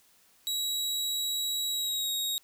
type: tone with pitch glide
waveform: sawtooth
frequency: 3875 to 3780 Hz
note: B7 to A#7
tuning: -34 to +23 cents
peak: -26 dBFS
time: 0.47-2.38 s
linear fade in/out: 0 ms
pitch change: -43 cents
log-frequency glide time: 1.69-2.1 s
effects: white hiss -63 dBFS RMS until 2.43 s